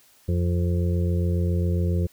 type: harmonic tone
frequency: 87.31 Hz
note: F2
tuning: in tune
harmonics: 1 / 2 / 4 / 5 / 6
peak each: -21 / -27 / -33 / -35 / -37 dBFS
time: 0.28-2.07 s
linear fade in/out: 10 ms
effects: white hiss -57 dBFS RMS until 2.12 s